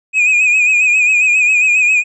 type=tone with vibrato; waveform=triangle; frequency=2489 Hz; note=D#7; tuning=in tune; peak=-7 dBFS; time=0.13-2.04 s; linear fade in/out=50 ms; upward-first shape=sine; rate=7.4 Hz; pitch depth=58 cents each way; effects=resampled to 22050 Hz